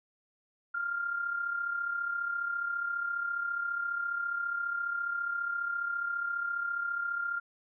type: tone with amplitude modulation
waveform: sine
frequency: 1396.9 Hz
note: F6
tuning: in tune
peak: -28 dBFS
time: 0.74-7.4 s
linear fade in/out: 10 ms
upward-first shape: sine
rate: 34.7 Hz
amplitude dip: 55%
effects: none